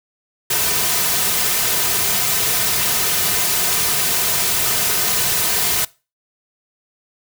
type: noise with comb filter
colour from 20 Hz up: white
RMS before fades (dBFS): -18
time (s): 0.5-5.85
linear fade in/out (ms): 5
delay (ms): 3.6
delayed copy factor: -0.55
effects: noise-tail reverb RT60 0.3 s tail -22 dB re dry